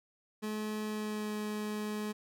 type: tone with pitch glide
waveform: 30% pulse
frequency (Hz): 213.9 to 211.4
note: A3 to G#3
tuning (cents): -49 to +31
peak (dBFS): -32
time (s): 0.42-2.13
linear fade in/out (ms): 20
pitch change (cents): -20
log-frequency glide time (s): 0.85-1.35
effects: none